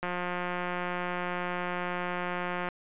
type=click train; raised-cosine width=0.5 ms; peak=-18 dBFS; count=474; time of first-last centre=0.03-2.687 s; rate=178 Hz; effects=resampled to 8000 Hz